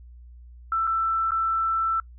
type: tone with dropouts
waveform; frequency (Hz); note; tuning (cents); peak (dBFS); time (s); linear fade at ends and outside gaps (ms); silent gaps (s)
sine; 1331; E6; +16; -21; 0.72-2; 2; 0.87-0.874 / 1.308-1.318
effects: noise-tail reverb RT60 0.1 s tail -24 dB re dry + added 60 Hz sine -43 dBFS peak until 2.18 s